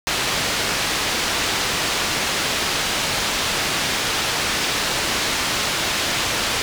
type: low-pass noise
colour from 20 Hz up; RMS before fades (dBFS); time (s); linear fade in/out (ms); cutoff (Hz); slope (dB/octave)
white; -22; 0.07-6.62; 0; 4700; 12
effects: none